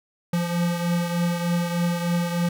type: beating tone pair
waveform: square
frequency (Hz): 172.3 / 175.6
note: F3 / F3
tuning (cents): -23 / +10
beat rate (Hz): 3.3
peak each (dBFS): -23 / -30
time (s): 0.33-2.49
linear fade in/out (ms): 5
effects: none